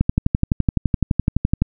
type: click train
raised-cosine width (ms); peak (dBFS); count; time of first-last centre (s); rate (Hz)
5; -3; 20; 0.01-1.62; 11.8
effects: none